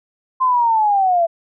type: linear sweep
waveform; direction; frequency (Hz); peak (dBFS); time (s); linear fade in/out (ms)
sine; down; 1046.5 to 659.3; -12; 0.4-1.27; 20
effects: none